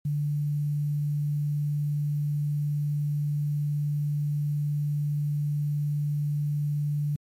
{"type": "tone with quantisation", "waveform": "sine", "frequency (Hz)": 146.83, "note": "D3", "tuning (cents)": 0, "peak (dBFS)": -24, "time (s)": [0.05, 7.16], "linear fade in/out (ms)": 5, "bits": 9, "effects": ["MP3 64 kbps"]}